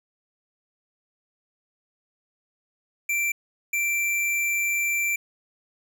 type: tone bursts at uneven times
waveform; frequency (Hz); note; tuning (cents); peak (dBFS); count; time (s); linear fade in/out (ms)
square; 2349; D7; 0; -23; 2; 3.09-3.32 / 3.73-5.16; 5
effects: none